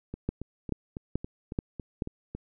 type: two click trains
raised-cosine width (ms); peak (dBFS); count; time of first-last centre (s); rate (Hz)
3; -15 / -23; 5 / 9; 0.29-2.022 / 0.14-2.35; 2.31 / 3.62
effects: none